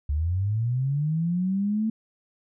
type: linear sweep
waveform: sine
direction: up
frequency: 69.3 to 223.4 Hz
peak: -22 dBFS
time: 0.09-1.9 s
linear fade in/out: 5 ms
effects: none